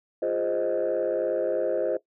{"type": "chord", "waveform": "sine", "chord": "F minor seventh", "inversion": "none", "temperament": "equal with one note detuned", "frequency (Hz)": [349.2, 412.2, 523.3, 622.3], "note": ["F4", "Ab4", "C5", "Eb5"], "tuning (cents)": [0, -13, 0, 0], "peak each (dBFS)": [-29, -30, -26, -27], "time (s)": [0.22, 1.97], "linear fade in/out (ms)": 5, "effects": ["noise-tail reverb RT60 0.1 s tail -17 dB re dry", "tanh soft clip ceiling -18 dBFS"]}